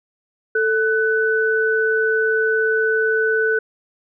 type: tone pair together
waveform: sine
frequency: 441.9 / 1497.1 Hz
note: A4 / F#6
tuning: +7 / +20 cents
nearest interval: octave + major sixth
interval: 2113 cents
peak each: -18 dBFS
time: 0.55-3.59 s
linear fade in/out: 5 ms
effects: none